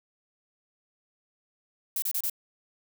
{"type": "noise bursts", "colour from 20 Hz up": "violet", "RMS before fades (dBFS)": -29, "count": 4, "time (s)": [1.96, 2.298], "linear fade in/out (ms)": 2, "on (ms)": 62, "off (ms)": 30, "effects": []}